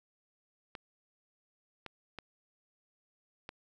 clicks, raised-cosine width 0.3 ms, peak -26 dBFS, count 4, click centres 0.752 / 1.863 / 2.187 / 3.491 s, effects 11-bit

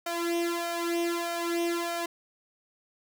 sawtooth tone with flanger, 341.1 Hz, F4, 41 cents flat, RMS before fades -30 dBFS, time 0.06-2.06 s, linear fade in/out 5 ms, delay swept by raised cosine 1.6 to 2.6 ms, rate 1.6 Hz, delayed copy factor +0.8, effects none

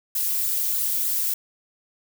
violet noise with flanger, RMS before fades -24 dBFS, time 0.15-1.34 s, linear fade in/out 5 ms, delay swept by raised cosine 0.34 to 5.64 ms, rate 3.3 Hz, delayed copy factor -0.9, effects none

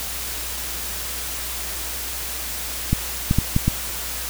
clicks, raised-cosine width 5 ms, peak -4 dBFS, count 5, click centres 2.93 / 3.311 / 3.386 / 3.564 / 3.68 s, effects added 60 Hz sine -36 dBFS peak until 4.29 s + white hiss -29 dBFS RMS until 4.29 s

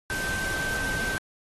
sine tone in noise, 1553 Hz, G6, 17 cents flat, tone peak -29 dBFS, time 0.1-1.18 s, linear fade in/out 0 ms, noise pink, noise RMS -33 dBFS, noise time 0.1-1.18 s, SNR +1 dB, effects AAC 32 kbps

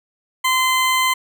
20% pulse tone, 1032 Hz, C6, 24 cents flat, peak -10 dBFS, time 0.44-1.14 s, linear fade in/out 10 ms, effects none

